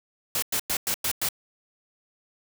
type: noise bursts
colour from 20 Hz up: white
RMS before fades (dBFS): -26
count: 6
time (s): 0.35-1.288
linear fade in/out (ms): 2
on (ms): 73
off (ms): 100
effects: none